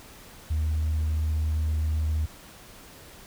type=tone; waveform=sine; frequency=77.78 Hz; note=D#2; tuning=in tune; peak=-21 dBFS; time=0.5-2.26 s; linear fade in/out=10 ms; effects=tanh soft clip ceiling -21 dBFS + pink hiss -48 dBFS RMS until 3.26 s